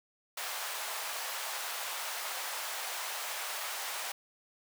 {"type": "high-pass noise", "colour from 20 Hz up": "pink", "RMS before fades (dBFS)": -38, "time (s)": [0.37, 4.12], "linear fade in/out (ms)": 5, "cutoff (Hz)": 670, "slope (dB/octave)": 24, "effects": []}